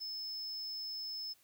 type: tone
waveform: triangle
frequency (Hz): 5230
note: E8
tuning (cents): -15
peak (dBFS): -38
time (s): 0-1.34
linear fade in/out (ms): 20
effects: white hiss -68 dBFS RMS until 1.43 s